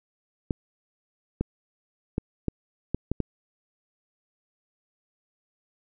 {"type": "clicks", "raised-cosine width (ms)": 3, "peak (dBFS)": -12, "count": 7, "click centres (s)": [0.508, 1.41, 2.181, 2.483, 2.946, 3.116, 3.203], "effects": []}